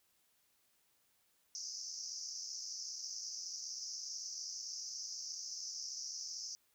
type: band-pass noise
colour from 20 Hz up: pink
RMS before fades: -45 dBFS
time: 1.55-6.55 s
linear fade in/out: 0 ms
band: 5000 to 6300 Hz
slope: 96 dB/octave
effects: white hiss -75 dBFS RMS until 6.74 s